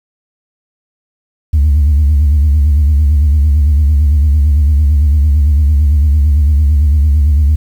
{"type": "tone with vibrato", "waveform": "sine", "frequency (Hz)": 73.42, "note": "D2", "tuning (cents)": 0, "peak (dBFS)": -4, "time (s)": [1.53, 7.56], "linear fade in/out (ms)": 10, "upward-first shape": "sine", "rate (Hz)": 8.9, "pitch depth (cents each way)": 110, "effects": ["tanh soft clip ceiling -4 dBFS", "7-bit"]}